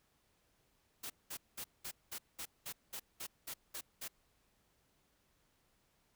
white noise bursts, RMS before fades -44 dBFS, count 12, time 1.03-4.082 s, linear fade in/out 10 ms, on 71 ms, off 200 ms, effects pink hiss -75 dBFS RMS until 6.15 s

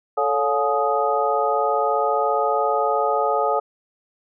sine tone cluster, 438.5 / 559 / 713 / 848 / 1246 Hz, A4 / C#5 / F5 / G#5 / D#6, -6 / +14 / +36 / +36 / +2 cents, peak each -24 dBFS, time 0.17-3.6 s, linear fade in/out 10 ms, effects none

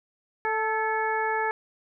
harmonic tone with a mistuned harmonic, 440 Hz, A4, in tune, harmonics 1 / 2 / 3 / 4 / 5, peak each -30 / -27 / -34 / -30 / -36 dBFS, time 0.45-1.51 s, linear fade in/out 0 ms, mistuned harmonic 4, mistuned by -39 cents, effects none

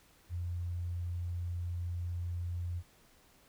sine tone, 87.31 Hz, F2, in tune, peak -34 dBFS, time 0.29-2.83 s, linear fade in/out 50 ms, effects pink hiss -64 dBFS RMS until 3.48 s

